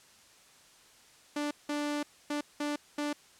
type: tone bursts at uneven times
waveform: sawtooth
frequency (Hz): 293.7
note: D4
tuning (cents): 0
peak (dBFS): -27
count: 5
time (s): 1.36-1.51 / 1.69-2.03 / 2.3-2.41 / 2.6-2.76 / 2.98-3.13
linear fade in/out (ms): 5
effects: white hiss -59 dBFS RMS until 3.39 s + low-pass 9000 Hz 12 dB/octave